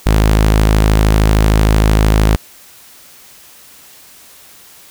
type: tone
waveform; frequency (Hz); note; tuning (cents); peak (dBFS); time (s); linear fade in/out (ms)
sawtooth; 53.1; G#1; +39; -4; 0.06-2.36; 0
effects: white hiss -41 dBFS RMS until 4.9 s